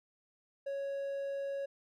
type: tone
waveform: triangle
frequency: 554.4 Hz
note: C#5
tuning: in tune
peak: -33 dBFS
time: 0.66-1.66 s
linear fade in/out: 10 ms
effects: none